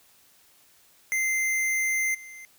square tone with level steps, 2081 Hz, C7, 10 cents flat, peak -24 / -42 dBFS, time 1.12-2.45 s, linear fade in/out 0 ms, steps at 2.14 s, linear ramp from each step 10 ms, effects white hiss -59 dBFS RMS until 2.58 s

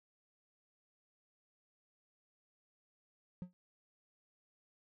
triangle tone with exponential decay, 180 Hz, F#3, 47 cents flat, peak -35 dBFS, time 3.42-3.53 s, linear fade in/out 0 ms, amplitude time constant 23 ms, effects none

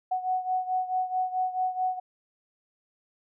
sine beating tone pair, 740 / 744.6 Hz, F#5 / F#5, 0 / +11 cents, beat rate 4.6 Hz, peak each -27 / -31 dBFS, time 0.11-2 s, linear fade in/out 10 ms, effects none

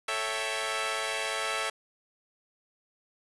10% pulse chord, A dominant seventh, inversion none, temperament equal, 440 / 554.4 / 659.3 / 784 Hz, A4 / C#5 / E5 / G5, 0 / 0 / 0 / 0 cents, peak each -27 / -27 / -25 / -30 dBFS, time 0.08-1.7 s, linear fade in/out 5 ms, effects resampled to 24000 Hz + 8-bit

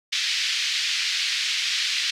white band-pass noise, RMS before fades -25 dBFS, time 0.12-2.11 s, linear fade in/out 10 ms, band 2000 to 4900 Hz, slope 24 dB/octave, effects none

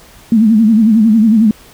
sine tone with vibrato, 220 Hz, A3, in tune, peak -5 dBFS, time 0.32-1.51 s, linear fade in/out 2 ms, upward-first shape sine, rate 11 Hz, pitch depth 99 cents each way, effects pink hiss -41 dBFS RMS until 1.73 s

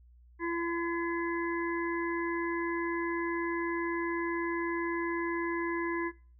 harmonic tone, 339 Hz, E4, 49 cents sharp, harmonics 1 / 3 / 5 / 6, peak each -32 / -37 / -39 / -40 dBFS, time 0.39-6.12 s, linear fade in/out 50 ms, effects noise-tail reverb RT60 0.4 s tail -21 dB re dry + added 60 Hz sine -55 dBFS peak until 6.39 s

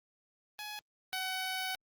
10% pulse tone pair in turn, 841 / 751.9 Hz, G#5 / F#5, +22 / +28 cents, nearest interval major second, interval 194 cents, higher first, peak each -32 / -26 dBFS, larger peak second, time 0.59-0.79 / 1.13-1.75 s, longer second, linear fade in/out 0 ms, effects Opus 24 kbps

